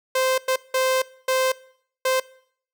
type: tone bursts at uneven times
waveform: sawtooth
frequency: 520 Hz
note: C5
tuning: 11 cents flat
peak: -15 dBFS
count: 5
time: 0.15-0.38 / 0.48-0.56 / 0.74-1.02 / 1.28-1.52 / 2.05-2.2 s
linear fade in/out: 5 ms
effects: noise-tail reverb RT60 0.6 s tail -21 dB re dry